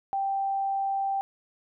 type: tone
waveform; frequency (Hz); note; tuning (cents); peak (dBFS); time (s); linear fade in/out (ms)
sine; 784; G5; 0; -25; 0.13-1.21; 0
effects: none